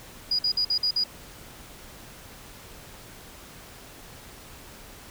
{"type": "tone bursts", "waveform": "sine", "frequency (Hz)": 4901, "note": "D#8", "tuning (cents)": -27, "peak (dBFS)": -21, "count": 6, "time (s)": [0.31, 1.039], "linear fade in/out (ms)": 5, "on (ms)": 79, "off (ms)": 51, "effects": ["pink hiss -46 dBFS RMS until 5.1 s"]}